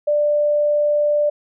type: tone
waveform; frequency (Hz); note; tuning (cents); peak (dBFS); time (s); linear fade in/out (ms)
sine; 591; D5; +11; -14; 0.07-1.3; 10
effects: none